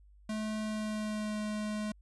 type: tone with pitch glide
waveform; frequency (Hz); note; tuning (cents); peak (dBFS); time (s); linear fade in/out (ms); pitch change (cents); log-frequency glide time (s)
square; 215.7 to 212.1; A3 to G#3; -34 to +37; -34; 0.29-1.92; 5; -29; 0.6-1.39
effects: added 50 Hz sine -56 dBFS peak until 2.01 s + resampled to 24000 Hz